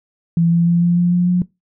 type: tone with pitch steps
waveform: sine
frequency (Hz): 168.1 / 169.86 / 171.63 / 173.43 / 175.24 / 177.07 / 178.92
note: E3 / F3 / F3 / F3 / F3 / F3 / F3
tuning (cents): +34 / -48 / -30 / -12 / +6 / +24 / +42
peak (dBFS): -11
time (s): 0.37-1.42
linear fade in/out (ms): 2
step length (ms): 150
effects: noise-tail reverb RT60 0.2 s tail -21 dB re dry